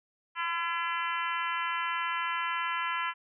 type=harmonic tone; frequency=338.4 Hz; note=E4; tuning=45 cents sharp; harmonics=3 / 4 / 5 / 6 / 7 / 8 / 9; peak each=-33 / -35 / -37 / -39 / -40 / -41 / -42 dBFS; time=0.35-3.14 s; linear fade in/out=50 ms; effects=none